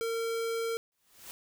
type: tone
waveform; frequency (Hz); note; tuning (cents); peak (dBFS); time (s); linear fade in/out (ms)
square; 457.3; A#4; -33; -31; 0.01-0.77; 0
type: noise with exponential growth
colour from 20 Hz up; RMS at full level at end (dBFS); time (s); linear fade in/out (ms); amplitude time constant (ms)
white; -43; 0.92-1.31; 0; 83
effects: none